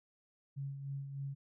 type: tone with tremolo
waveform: sine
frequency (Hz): 138.5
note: C#3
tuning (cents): -1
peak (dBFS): -37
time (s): 0.56-1.35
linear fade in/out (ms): 20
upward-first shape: sine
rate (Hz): 3.3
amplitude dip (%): 50
effects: none